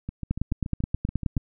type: two click trains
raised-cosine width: 5 ms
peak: -12 / -19 dBFS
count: 11 / 10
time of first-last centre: 0.31-1.368 / 0.09-1.376 s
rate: 9.45 / 7 Hz
effects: none